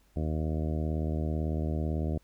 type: harmonic tone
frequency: 78 Hz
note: D#2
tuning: 5 cents sharp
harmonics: 1 / 2 / 3 / 4 / 5 / 6 / 7 / 8 / 9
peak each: -30 / -34 / -37 / -39 / -42 / -46 / -45 / -44 / -48 dBFS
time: 0.16-2.18 s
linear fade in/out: 5 ms
effects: added 50 Hz sine -63 dBFS peak until 2.23 s + pink hiss -68 dBFS RMS until 2.23 s